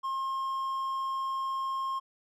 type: tone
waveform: triangle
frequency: 1069 Hz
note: C6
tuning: 37 cents sharp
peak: -28 dBFS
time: 0.03-2 s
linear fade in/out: 20 ms
effects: none